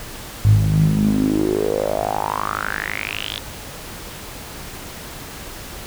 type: tone with band-pass filter sweep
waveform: sawtooth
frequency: 51.9 Hz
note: G#1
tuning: in tune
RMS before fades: -19 dBFS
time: 0.44-3.39 s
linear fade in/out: 10 ms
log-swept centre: 100 to 3600 Hz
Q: 6.8
effects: pink hiss -34 dBFS RMS until 5.86 s